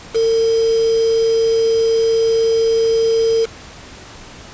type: tone with quantisation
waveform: sine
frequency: 453.2 Hz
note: A#4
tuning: 49 cents flat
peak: -12 dBFS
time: 0.14-3.46 s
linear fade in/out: 20 ms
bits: 4
effects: pink hiss -37 dBFS RMS until 4.53 s + resampled to 16000 Hz